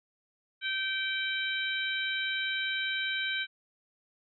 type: harmonic tone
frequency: 775 Hz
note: G5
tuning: 20 cents flat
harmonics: 2 / 3 / 4 / 5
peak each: -33 / -35 / -36 / -37 dBFS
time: 0.61-3.47 s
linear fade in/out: 50 ms
effects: none